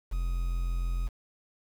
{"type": "tone with quantisation", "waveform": "triangle", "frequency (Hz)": 43.26, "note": "F1", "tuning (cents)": -16, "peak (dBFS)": -25, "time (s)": [0.11, 1.09], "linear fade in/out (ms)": 20, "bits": 8, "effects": []}